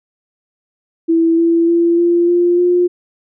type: tone with pitch steps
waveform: sine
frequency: 330 / 334.8 / 339.7 / 344.6 / 349.6 / 354.7 Hz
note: E4 / E4 / F4 / F4 / F4 / F4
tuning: +2 / +27 / -48 / -23 / +2 / +27 cents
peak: -9 dBFS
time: 1.08-2.88 s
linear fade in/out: 20 ms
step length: 300 ms
effects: none